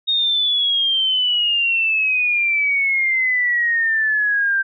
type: exponential sweep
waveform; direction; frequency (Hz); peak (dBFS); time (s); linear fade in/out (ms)
sine; down; 3729 to 1569; -15; 0.07-4.63; 20
effects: none